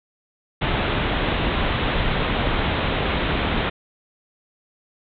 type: low-pass noise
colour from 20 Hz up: pink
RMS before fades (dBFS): -22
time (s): 0.61-3.7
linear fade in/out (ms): 10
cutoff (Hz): 3800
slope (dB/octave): 96
effects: none